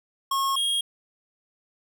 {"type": "tone pair in turn", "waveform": "square", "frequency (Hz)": [1088, 3260], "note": ["C#6", "G#7"], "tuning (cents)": [-33, -33], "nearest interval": "octave + perfect fifth", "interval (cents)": 1900, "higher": "second", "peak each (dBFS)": -23, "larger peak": "neither", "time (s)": [[0.31, 0.56], [0.56, 0.81]], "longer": "neither", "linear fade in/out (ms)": 5, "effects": []}